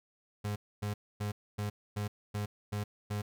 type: tone bursts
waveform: 35% pulse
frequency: 103.83 Hz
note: G#2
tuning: in tune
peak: -31 dBFS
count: 8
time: 0.44-3.22 s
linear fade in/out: 10 ms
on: 120 ms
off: 260 ms
effects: none